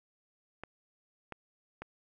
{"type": "clicks", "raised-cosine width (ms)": 0.5, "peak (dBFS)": -26, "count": 3, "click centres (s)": [0.636, 1.323, 1.82], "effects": []}